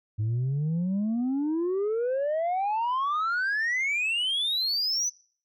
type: exponential sweep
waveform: sine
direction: up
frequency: 103.83 to 6100 Hz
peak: -22 dBFS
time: 0.18-5.1 s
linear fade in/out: 20 ms
effects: noise-tail reverb RT60 0.5 s tail -25 dB re dry + tanh soft clip ceiling -23 dBFS